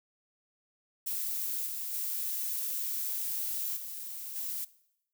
violet noise with level steps, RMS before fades -34 / -37 / -34 / -41 / -36 dBFS, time 1.06-4.65 s, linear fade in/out 10 ms, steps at 1.66 / 1.93 / 3.76 / 4.35 s, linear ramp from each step 10 ms, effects noise-tail reverb RT60 0.8 s tail -20 dB re dry

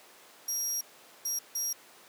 30% pulse tone bursts at uneven times, 5650 Hz, F8, 19 cents sharp, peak -26 dBFS, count 3, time 0.48-0.81 / 1.25-1.39 / 1.55-1.73 s, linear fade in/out 5 ms, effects pink hiss -54 dBFS RMS until 2.08 s + high-pass 400 Hz 12 dB/octave

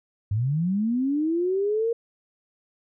sine linear sweep, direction up, 96.4 to 470 Hz, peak -21 dBFS, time 0.31-1.93 s, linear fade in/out 5 ms, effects none

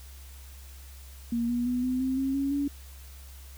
sine tone with pitch steps, 234.6 / 241.1 / 247.7 / 254.5 / 261.5 / 268.7 / 276.1 / 283.7 Hz, A#3 / B3 / B3 / C4 / C4 / C4 / C#4 / C#4, +11 / -41 / +5 / -48 / -1 / +46 / -7 / +40 cents, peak -25 dBFS, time 1.32-2.68 s, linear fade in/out 5 ms, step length 170 ms, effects added 67 Hz sine -44 dBFS peak until 3.57 s + white hiss -53 dBFS RMS until 3.57 s

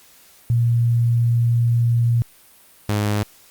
sine / sawtooth tone pair in turn, 118 / 104.13 Hz, A#2 / G#2, +22 / +5 cents, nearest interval major second, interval 217 cents, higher first, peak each -14 / -14 dBFS, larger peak neither, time 0.5-2.22 / 2.89-3.23 s, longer first, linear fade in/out 0 ms, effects white hiss -50 dBFS RMS until 3.5 s + Opus 48 kbps

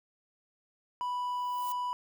triangle tone, 987 Hz, B5, 1 cent flat, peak -29 dBFS, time 1.01-1.93 s, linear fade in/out 0 ms
violet noise with exponential growth, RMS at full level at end -41 dBFS, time 1.21-1.72 s, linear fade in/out 0 ms, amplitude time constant 110 ms
effects none

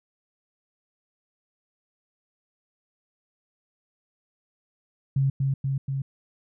sine tone with echo, 136.1 Hz, C#3, 31 cents flat, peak -19 dBFS, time 5.16-5.3 s, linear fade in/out 5 ms, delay 240 ms, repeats 3, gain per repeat -2 dB, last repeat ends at 6.02 s, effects none

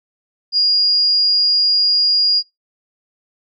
sine tone, 4851 Hz, D#8, 45 cents flat, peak -11 dBFS, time 0.52-2.43 s, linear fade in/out 50 ms, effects noise-tail reverb RT60 0.2 s tail -26 dB re dry

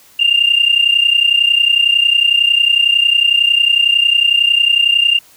sine tone pair together, 2785 / 2816 Hz, F7 / F7, -5 / +14 cents, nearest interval unison, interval 19 cents, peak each -11 dBFS, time 0.19-5.19 s, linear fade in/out 10 ms, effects tanh soft clip ceiling -2 dBFS + white hiss -46 dBFS RMS until 5.36 s

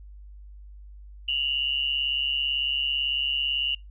sine tone pair together, 2794 / 2932 Hz, F7 / F#7, 0 / -16 cents, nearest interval minor second, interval 84 cents, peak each -27 / -26 dBFS, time 1.28-3.75 s, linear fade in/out 5 ms, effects noise-tail reverb RT60 0.2 s tail -26 dB re dry + added 50 Hz sine -42 dBFS peak until 3.9 s

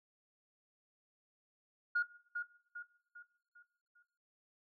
sine tone with echo, 1431 Hz, F6, 42 cents sharp, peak -28 dBFS, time 1.95-2.03 s, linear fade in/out 10 ms, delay 400 ms, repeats 5, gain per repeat -7 dB, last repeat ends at 4.03 s, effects noise-tail reverb RT60 0.8 s tail -21 dB re dry + tanh soft clip ceiling -25 dBFS

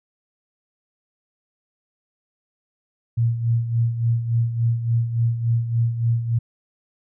sine tone with tremolo, 116.5 Hz, A#2, 1 cent flat, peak -15 dBFS, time 3.17-6.39 s, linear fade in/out 10 ms, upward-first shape sine, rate 3.5 Hz, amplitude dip 65%, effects none

